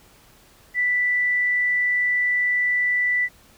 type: tone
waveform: sine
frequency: 1975.5 Hz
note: B6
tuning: in tune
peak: -18 dBFS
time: 0.74-3.29 s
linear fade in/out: 50 ms
effects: pink hiss -53 dBFS RMS until 3.57 s